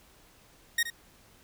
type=tone with echo; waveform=sawtooth; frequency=1864.7 Hz; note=A#6; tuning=in tune; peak=-20 dBFS; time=0.78-0.83 s; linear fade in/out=5 ms; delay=72 ms; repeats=1; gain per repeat=-11 dB; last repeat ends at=0.902 s; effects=pink hiss -59 dBFS RMS until 1.43 s